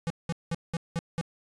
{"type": "tone bursts", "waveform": "square", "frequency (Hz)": 167.2, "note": "E3", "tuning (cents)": 25, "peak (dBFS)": -28, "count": 6, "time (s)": [0.07, 1.212], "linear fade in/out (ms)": 0, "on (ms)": 32, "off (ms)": 190, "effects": ["resampled to 22050 Hz"]}